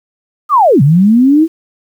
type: linear two-way sweep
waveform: sine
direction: down then up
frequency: 1269 to 130.5 to 333.3 Hz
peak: -4 dBFS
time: 0.49-1.48 s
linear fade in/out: 50 ms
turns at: 0.82 s
effects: 7-bit